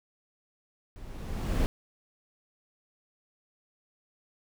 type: noise with level ramp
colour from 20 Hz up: brown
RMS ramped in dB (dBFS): -46 to -24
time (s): 0.96-1.66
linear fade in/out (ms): 0
effects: none